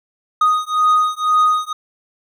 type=beating tone pair; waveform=triangle; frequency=1243 / 1245 Hz; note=D#6 / D#6; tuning=-2 / +1 cents; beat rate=2 Hz; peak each=-14 dBFS; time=0.41-1.73 s; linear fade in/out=5 ms; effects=none